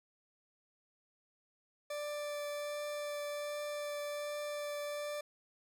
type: tone with vibrato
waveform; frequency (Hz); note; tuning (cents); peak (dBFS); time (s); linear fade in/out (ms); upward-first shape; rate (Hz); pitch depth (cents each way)
40% pulse; 587.3; D5; 0; -37; 1.9-5.21; 5; triangle; 1.3; 9
effects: none